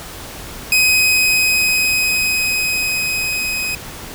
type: tone with level ramp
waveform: sawtooth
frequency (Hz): 2518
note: D#7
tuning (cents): +20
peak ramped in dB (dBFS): -7 to -16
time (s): 0.72-3.75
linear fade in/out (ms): 2
effects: pink hiss -32 dBFS RMS until 4.14 s